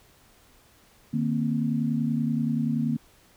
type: tone cluster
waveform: sine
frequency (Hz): 152.1 / 231.9 / 262.4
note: D#3 / A#3 / C4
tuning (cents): -39 / -9 / +5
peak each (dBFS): -28 / -25 / -31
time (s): 1.13-2.97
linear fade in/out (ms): 10
effects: pink hiss -58 dBFS RMS until 3.36 s